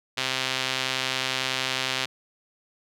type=tone with band-pass filter; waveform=sawtooth; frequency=130.81 Hz; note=C3; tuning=in tune; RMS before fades=-28 dBFS; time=0.17-2.06 s; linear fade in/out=10 ms; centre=3400 Hz; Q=1.3; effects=none